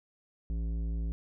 triangle tone with tanh clipping, 55.9 Hz, A1, 28 cents sharp, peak -32 dBFS, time 0.5-1.12 s, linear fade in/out 0 ms, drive 16 dB, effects none

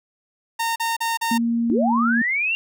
sawtooth tone bursts, 917 Hz, A#5, 29 cents flat, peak -17 dBFS, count 4, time 0.59-1.381 s, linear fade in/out 10 ms, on 170 ms, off 37 ms
sine tone, 233.1 Hz, A#3, in tune, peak -18 dBFS, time 1.31-2.22 s, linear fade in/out 5 ms
sine linear sweep, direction up, 260 to 2802 Hz, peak -19 dBFS, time 1.7-2.55 s, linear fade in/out 0 ms
effects none

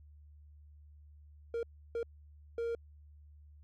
triangle tone bursts at uneven times, 465.5 Hz, A#4, 2 cents flat, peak -31 dBFS, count 3, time 1.54-1.63 / 1.95-2.03 / 2.58-2.75 s, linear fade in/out 2 ms, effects added 74 Hz sine -54 dBFS peak until 3.63 s

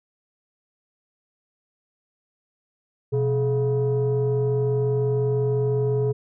sine tone pair together, 125.85 / 423.3 Hz, B2 / G#4, +33 / +33 cents, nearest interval octave + major sixth, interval 2100 cents, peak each -20 dBFS, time 3.12-6.13 s, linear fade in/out 20 ms, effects tanh soft clip ceiling -16 dBFS

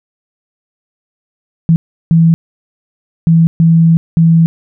sine tone bursts at uneven times, 164.81 Hz, E3, in tune, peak -4 dBFS, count 5, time 1.69-1.76 / 2.11-2.34 / 3.27-3.47 / 3.6-3.97 / 4.17-4.46 s, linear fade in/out 0 ms, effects none

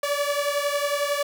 sawtooth beating tone pair, 571 / 582 Hz, D5 / D5, -49 / -16 cents, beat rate 11 Hz, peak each -21 / -23 dBFS, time 0.03-1.23 s, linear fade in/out 5 ms, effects none

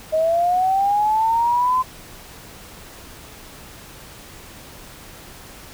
sine linear sweep, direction up, 622.3 to 1033 Hz, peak -15 dBFS, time 0.12-1.83 s, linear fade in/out 20 ms, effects pink hiss -41 dBFS RMS until 5.73 s

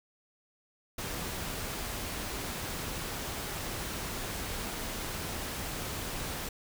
pink noise, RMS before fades -37 dBFS, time 0.98-6.49 s, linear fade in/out 5 ms, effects none

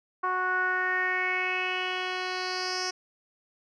10% pulse tone with low-pass filter sweep, 368.2 Hz, F#4, 8 cents flat, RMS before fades -29 dBFS, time 0.23-2.91 s, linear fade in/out 10 ms, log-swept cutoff 1200 to 5600 Hz, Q 5.1, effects none

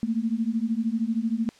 sine beating tone pair, 220 / 233 Hz, A3 / A#3, 0 / -1 cents, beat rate 13 Hz, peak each -26 dBFS, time 0.03-1.49 s, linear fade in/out 0 ms, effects white hiss -55 dBFS RMS until 1.59 s + low-pass 6000 Hz 12 dB/octave

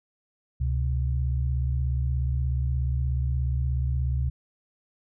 sine tone pair together, 69.3 / 126.07 Hz, C#2 / B2, 0 / +36 cents, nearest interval minor seventh, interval 1036 cents, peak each -24 / -28 dBFS, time 0.6-4.3 s, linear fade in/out 10 ms, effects none

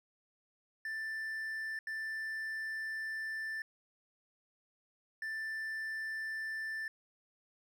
triangle tone bursts at uneven times, 1770 Hz, A6, 10 cents sharp, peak -35 dBFS, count 3, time 0.85-1.79 / 1.87-3.62 / 5.22-6.88 s, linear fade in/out 2 ms, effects none

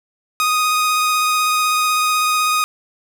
sawtooth tone with vibrato, 1244.5 Hz, D#6, in tune, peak -11 dBFS, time 0.4-2.64 s, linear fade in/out 0 ms, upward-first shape sine, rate 16 Hz, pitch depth 11 cents each way, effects none

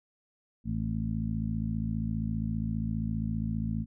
harmonic tone with a mistuned harmonic, 55 Hz, A1, in tune, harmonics 1 / 2 / 3 / 4 / 5, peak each -36 / -34 / -35 / -33 / -44 dBFS, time 0.64-3.86 s, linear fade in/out 50 ms, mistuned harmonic 5, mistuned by -39 cents, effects none

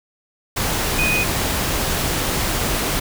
sine tone in noise, 2489 Hz, D#7, in tune, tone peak -18 dBFS, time 0.98-1.24 s, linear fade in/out 10 ms, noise pink, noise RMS -21 dBFS, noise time 0.56-3 s, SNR 0 dB, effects none

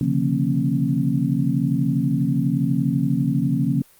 sine tone cluster, 133.8 / 146 / 174.1 / 230.7 / 271.7 Hz, C3 / D3 / F3 / A#3 / C#4, +39 / -10 / -5 / -18 / -35 cents, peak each -24 dBFS, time 0.01-3.82 s, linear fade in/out 2 ms, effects white hiss -53 dBFS RMS until 3.99 s + Opus 32 kbps

